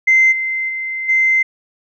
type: tone with level steps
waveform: sine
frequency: 2075 Hz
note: C7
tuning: 15 cents flat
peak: -7 / -17 / -20 / -10 dBFS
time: 0.07-1.43 s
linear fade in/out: 10 ms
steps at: 0.31 / 0.68 / 1.08 s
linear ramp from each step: 20 ms
effects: tanh soft clip ceiling -3 dBFS